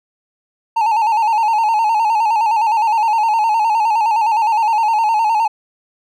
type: tone with vibrato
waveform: triangle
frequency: 880 Hz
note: A5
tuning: in tune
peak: -10 dBFS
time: 0.76-5.48 s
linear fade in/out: 10 ms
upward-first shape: square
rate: 9.7 Hz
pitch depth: 65 cents each way
effects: none